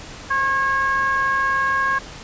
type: ring-modulated tone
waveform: triangle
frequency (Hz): 277.2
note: C#4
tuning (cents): 0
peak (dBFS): -12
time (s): 0.3-1.99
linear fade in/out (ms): 10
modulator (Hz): 1360
effects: pink hiss -37 dBFS RMS until 2.23 s + resampled to 16000 Hz